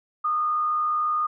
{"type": "tone with frequency modulation", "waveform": "sine", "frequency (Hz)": 1225, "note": "D#6", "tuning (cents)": -27, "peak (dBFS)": -21, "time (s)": [0.24, 1.27], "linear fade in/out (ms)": 10, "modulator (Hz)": 73.9, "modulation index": 0.29, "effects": []}